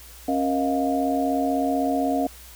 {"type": "tone cluster", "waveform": "sine", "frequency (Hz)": [273, 471.3, 632, 708], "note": ["C#4", "A#4", "D#5", "F5"], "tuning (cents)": [-26, 19, 27, 23], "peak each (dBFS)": [-23, -31, -28, -25], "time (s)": [0.28, 2.27], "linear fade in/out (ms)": 5, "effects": ["added 60 Hz sine -46 dBFS peak until 2.55 s", "white hiss -46 dBFS RMS until 2.55 s"]}